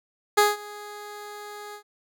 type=tone with ADSR envelope; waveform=15% pulse; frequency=415.3 Hz; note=G#4; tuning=in tune; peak=-8 dBFS; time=0.37-1.83 s; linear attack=13 ms; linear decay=180 ms; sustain=-23 dB; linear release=89 ms; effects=none